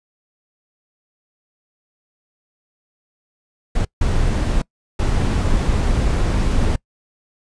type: noise bursts at uneven times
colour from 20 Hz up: brown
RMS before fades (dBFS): -17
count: 3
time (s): 3.75-3.85 / 4.01-4.62 / 4.99-6.76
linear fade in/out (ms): 5
effects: noise-tail reverb RT60 0.1 s tail -24 dB re dry + resampled to 22050 Hz